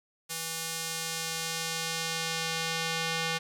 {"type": "tone with band-pass filter sweep", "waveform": "square", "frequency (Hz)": 163.6, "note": "E3", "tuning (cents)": -13, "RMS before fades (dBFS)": -33, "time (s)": [0.29, 3.39], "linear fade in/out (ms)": 20, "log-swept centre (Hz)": [9300, 3300], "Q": 0.72, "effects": []}